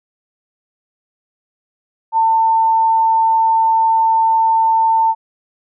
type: tone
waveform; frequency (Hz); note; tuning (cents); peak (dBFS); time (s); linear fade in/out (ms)
sine; 897; A5; +33; -10; 2.12-5.15; 50
effects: none